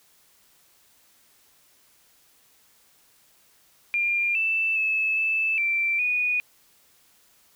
sine tone with pitch steps, 2398 / 2649 / 2605 / 2629 / 2347 / 2467 Hz, D7 / E7 / E7 / E7 / D7 / D#7, +36 / +8 / -21 / -5 / -2 / -15 cents, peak -21 dBFS, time 3.94-6.4 s, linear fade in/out 0 ms, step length 410 ms, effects white hiss -60 dBFS RMS until 7.55 s

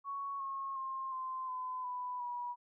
sine tone with pitch steps, 1112 / 1087.2 / 1063 / 1039.3 / 1016.2 / 993.5 / 971.4 Hz, C#6 / C#6 / C6 / C6 / B5 / B5 / B5, +5 / -34 / +27 / -12 / +49 / +10 / -29 cents, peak -37 dBFS, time 0.04-2.56 s, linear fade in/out 50 ms, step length 360 ms, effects none

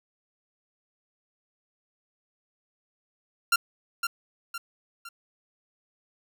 sawtooth tone with echo, 1380 Hz, F6, 21 cents flat, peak -15 dBFS, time 3.52-3.56 s, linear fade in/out 5 ms, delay 510 ms, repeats 3, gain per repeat -7 dB, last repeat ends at 5.09 s, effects none

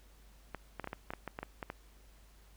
clicks, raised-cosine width 0.5 ms, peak -24 dBFS, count 12, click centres 0.547 / 0.797 / 0.843 / 0.874 / 0.931 / 1.105 / 1.136 / 1.277 / 1.389 / 1.43 / 1.628 / 1.701 s, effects added 50 Hz sine -58 dBFS peak until 2.56 s + pink hiss -65 dBFS RMS until 2.56 s

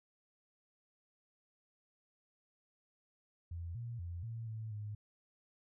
sine tone with pitch steps, 85 / 118 / 86.4 / 114.3 / 110.4 / 105.1 Hz, F2 / A#2 / F2 / A#2 / A2 / G#2, -46 / +22 / -18 / -34 / +6 / +21 cents, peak -40 dBFS, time 3.51-4.95 s, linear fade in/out 5 ms, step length 240 ms, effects none

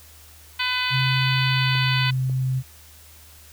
harmonic tone, 502 Hz, B4, 28 cents sharp, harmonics 2 / 3 / 4 / 5 / 6 / 7 / 8 / 9, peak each -30 / -29 / -29 / -28 / -29 / -30 / -34 / -32 dBFS, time 0.59-2.11 s, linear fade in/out 10 ms
sine tone with pitch glide, 131.4 to 130.12 Hz, C3 to C3, +8 to -9 cents, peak -20 dBFS, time 0.9-2.63 s, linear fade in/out 50 ms, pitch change -17 cents, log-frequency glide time 1.48-2 s
clicks, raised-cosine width 2 ms, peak -27 dBFS, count 2, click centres 1.753 / 2.297 s
effects added 77 Hz sine -49 dBFS peak until 3.52 s + white hiss -49 dBFS RMS until 3.52 s

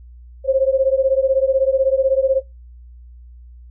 sine beating tone pair, 527 / 543 Hz, C5 / C#5, +12 / -36 cents, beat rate 16 Hz, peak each -16 dBFS, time 0.44-2.42 s, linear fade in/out 50 ms, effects noise-tail reverb RT60 0.2 s tail -22 dB re dry + added 60 Hz sine -38 dBFS peak until 3.7 s

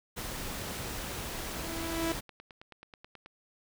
pink noise, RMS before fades -38 dBFS, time 0.16-2.21 s, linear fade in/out 20 ms
sawtooth tone with exponential growth, 329.6 Hz, E4, in tune, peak -24 dBFS, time 0.87-2.12 s, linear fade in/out 1 ms, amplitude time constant 270 ms
click train, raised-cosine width 0.3 ms, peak -32 dBFS, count 17, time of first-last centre 1.54-3.26 s, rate 9.3 Hz
effects none

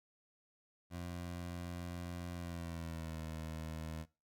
20% pulse tone with pitch glide, 87.31 to 79.6 Hz, F2 to D#2, 0 to +40 cents, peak -37 dBFS, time 0.9-4.06 s, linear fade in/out 50 ms, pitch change -160 cents, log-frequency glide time 2.34-3.2 s, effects noise-tail reverb RT60 0.3 s tail -20 dB re dry

